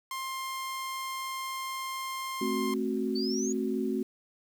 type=tone; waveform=sawtooth; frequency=1057 Hz; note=C6; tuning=17 cents sharp; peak=-30 dBFS; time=0.11-2.74 s; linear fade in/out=2 ms
type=chord; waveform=sine; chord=F# diminished; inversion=first; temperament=equal with one note detuned; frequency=220 / 264.2 / 370 Hz; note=A3 / C4 / F#4; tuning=0 / +17 / 0 cents; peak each=-32 dBFS; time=2.41-4.03 s; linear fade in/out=5 ms
type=exponential sweep; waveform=sine; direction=up; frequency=4435 to 6870 Hz; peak=-34 dBFS; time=3.15-3.53 s; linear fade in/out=10 ms
effects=9-bit